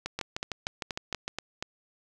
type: two click trains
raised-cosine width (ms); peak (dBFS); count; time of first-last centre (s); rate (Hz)
0.2; -15 / -15; 9 / 7; 0.06-1.28 / 0.19-1.625; 6.56 / 4.18
effects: none